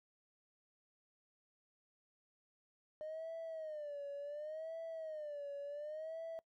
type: tone with vibrato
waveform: triangle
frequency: 610 Hz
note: D#5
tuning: 34 cents flat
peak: -39 dBFS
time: 3.01-6.39 s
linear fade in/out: 0 ms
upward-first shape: sine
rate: 0.69 Hz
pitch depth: 130 cents each way
effects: noise-tail reverb RT60 0.1 s tail -25 dB re dry + tanh soft clip ceiling -39 dBFS